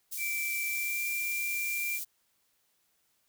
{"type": "high-pass noise", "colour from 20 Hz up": "white", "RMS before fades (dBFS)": -37, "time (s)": [0.11, 2.05], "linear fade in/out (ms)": 20, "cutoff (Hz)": 6600, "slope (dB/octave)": 12}
{"type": "tone with pitch glide", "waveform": "triangle", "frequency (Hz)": [2333, 2370], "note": ["D7", "D7"], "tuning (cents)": [-12, 15], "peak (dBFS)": -30, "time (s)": [0.17, 2], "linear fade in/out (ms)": 50, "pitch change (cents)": 27, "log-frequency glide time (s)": [0.66, 1.08]}
{"effects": ["white hiss -73 dBFS RMS until 3.28 s"]}